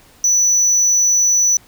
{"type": "tone", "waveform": "sine", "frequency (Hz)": 5950, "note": "F#8", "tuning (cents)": 9, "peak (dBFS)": -8, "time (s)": [0.24, 1.57], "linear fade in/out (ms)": 2, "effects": ["tanh soft clip ceiling -10 dBFS", "pink hiss -48 dBFS RMS until 1.67 s"]}